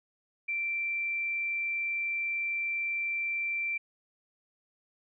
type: tone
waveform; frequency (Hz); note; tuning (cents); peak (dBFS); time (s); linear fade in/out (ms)
sine; 2349; D7; 0; -29; 0.48-3.78; 10
effects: none